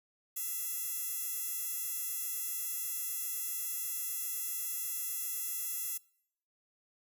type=tone with high-pass filter; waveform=15% pulse; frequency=673 Hz; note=E5; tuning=36 cents sharp; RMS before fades=-37 dBFS; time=0.36-5.98 s; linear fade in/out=10 ms; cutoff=11000 Hz; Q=0.87; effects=noise-tail reverb RT60 0.7 s tail -24 dB re dry